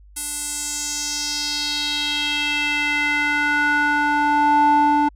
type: tone with band-pass filter sweep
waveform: square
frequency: 293.7 Hz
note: D4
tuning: in tune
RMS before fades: -20 dBFS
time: 0.16-5.09 s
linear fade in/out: 10 ms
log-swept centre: 9900 to 700 Hz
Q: 3
effects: added 50 Hz sine -44 dBFS peak until 5.15 s